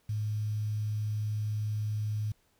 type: tone with quantisation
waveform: sine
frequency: 106.6 Hz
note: G#2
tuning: 46 cents sharp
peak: -29 dBFS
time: 0.09-2.32 s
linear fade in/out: 5 ms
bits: 9
effects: pink hiss -70 dBFS RMS until 2.59 s